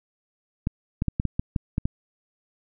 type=clicks; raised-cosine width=5 ms; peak=-11 dBFS; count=9; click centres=0.671 / 1.021 / 1.083 / 1.199 / 1.253 / 1.395 / 1.562 / 1.781 / 1.855 s; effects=none